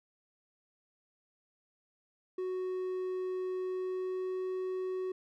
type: tone with pitch glide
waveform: triangle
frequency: 370 to 372.1 Hz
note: F#4 to F#4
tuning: 0 to +10 cents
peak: -31 dBFS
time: 2.38-5.12 s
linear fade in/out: 5 ms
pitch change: +10 cents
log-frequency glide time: 3.57-4.47 s
effects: none